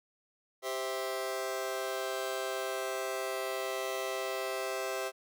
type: chord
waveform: sawtooth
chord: C major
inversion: second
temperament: just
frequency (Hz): 392.4 / 523.3 / 654.1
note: G4 / C5 / E5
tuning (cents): +2 / 0 / -14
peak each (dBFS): -34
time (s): 0.62-5.12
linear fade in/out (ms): 50
effects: none